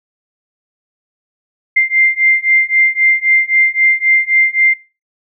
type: beating tone pair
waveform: sine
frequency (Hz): 2093 / 2096.8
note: C7 / C7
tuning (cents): 0 / +3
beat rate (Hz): 3.8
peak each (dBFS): -12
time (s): 1.76-4.74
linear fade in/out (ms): 10
effects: noise-tail reverb RT60 0.3 s tail -20 dB re dry